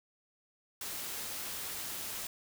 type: noise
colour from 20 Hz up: white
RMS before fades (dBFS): -40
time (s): 0.81-2.27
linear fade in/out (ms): 2
effects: none